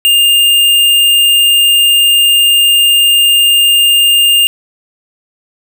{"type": "tone", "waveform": "square", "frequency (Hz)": 2809, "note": "F7", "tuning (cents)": 9, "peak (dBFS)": -6, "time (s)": [0.05, 4.47], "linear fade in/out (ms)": 0, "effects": []}